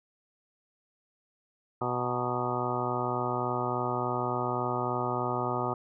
harmonic tone with a mistuned harmonic, 123.47 Hz, B2, in tune, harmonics 1 / 2 / 3 / 4 / 5 / 6 / 7 / 8 / 9 / 10, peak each -36 / -38 / -35 / -39 / -38 / -36 / -37 / -38 / -39 / -35 dBFS, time 1.81-5.74 s, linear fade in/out 5 ms, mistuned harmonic 8, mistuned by -73 cents, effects none

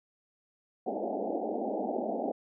white band-pass noise, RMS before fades -33 dBFS, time 0.86-2.32 s, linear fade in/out 10 ms, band 200 to 800 Hz, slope 96 dB/octave, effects none

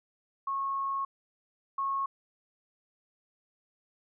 sine tone pair in turn, 1094 / 1094 Hz, C#6 / C#6, -23 / -23 cents, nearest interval unison, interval 0 cents, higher neither, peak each -29 / -28 dBFS, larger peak second, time 0.47-1.05 / 1.78-2.06 s, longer first, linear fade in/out 5 ms, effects none

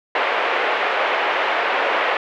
pink band-pass noise, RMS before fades -20 dBFS, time 0.15-2.17 s, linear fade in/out 2 ms, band 480 to 2700 Hz, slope 24 dB/octave, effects none

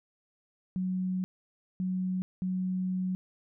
sine tone bursts at uneven times, 185 Hz, F#3, in tune, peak -28 dBFS, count 3, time 0.76-1.24 / 1.8-2.22 / 2.42-3.15 s, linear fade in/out 0 ms, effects none

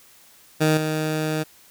15% pulse tone with level steps, 155.56 Hz, D#3, in tune, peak -10 / -16 dBFS, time 0.6-1.44 s, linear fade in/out 20 ms, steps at 0.77 s, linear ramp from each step 5 ms, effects white hiss -52 dBFS RMS until 1.7 s

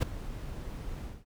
brown noise with ADSR envelope, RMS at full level -20 dBFS, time 0-1.25 s, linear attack 25 ms, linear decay 9 ms, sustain -19 dB, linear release 210 ms, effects none

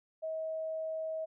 sine tone, 638 Hz, D#5, 43 cents sharp, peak -34 dBFS, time 0.22-1.26 s, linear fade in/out 20 ms, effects none

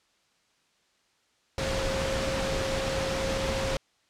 sine tone in noise, 536 Hz, C5, 42 cents sharp, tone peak -30 dBFS, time 1.58-3.77 s, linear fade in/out 2 ms, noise pink, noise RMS -30 dBFS, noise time 1.58-3.77 s, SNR -3 dB, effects white hiss -68 dBFS RMS until 4.09 s + low-pass 6000 Hz 12 dB/octave

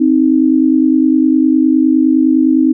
sine tone pair together, 263 / 312.8 Hz, C4 / D#4, +9 / +9 cents, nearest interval minor third, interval 300 cents, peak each -10 dBFS, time 0-2.73 s, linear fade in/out 10 ms, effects none

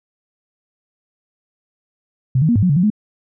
sine tone with pitch steps, 129.5 / 157.3 / 236.9 / 102.6 / 181.2 / 142.6 / 177.4 / 211.9 Hz, C3 / D#3 / A#3 / G#2 / F#3 / C#3 / F3 / G#3, -17 / +19 / +28 / -21 / -36 / +49 / +27 / +35 cents, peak -11 dBFS, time 2.35-2.902 s, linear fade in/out 5 ms, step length 69 ms, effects none

